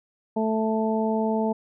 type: harmonic tone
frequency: 220 Hz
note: A3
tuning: in tune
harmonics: 1 / 2 / 3 / 4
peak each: -24 / -27 / -29 / -30 dBFS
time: 0.36-1.53 s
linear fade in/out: 10 ms
effects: none